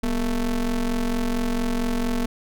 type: ring-modulated tone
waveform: square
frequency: 109.8 Hz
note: A2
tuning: 3 cents flat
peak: -19 dBFS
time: 0.03-2.26 s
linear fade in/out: 5 ms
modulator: 132 Hz
effects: none